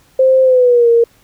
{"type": "tone with pitch glide", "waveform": "sine", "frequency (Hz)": [523.3, 466.2], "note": ["C5", "A#4"], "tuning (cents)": [0, 0], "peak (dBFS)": -6, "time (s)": [0.19, 1.04], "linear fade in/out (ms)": 5, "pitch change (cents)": -200, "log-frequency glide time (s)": [0.43, 0.89], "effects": ["pink hiss -51 dBFS RMS until 1.23 s"]}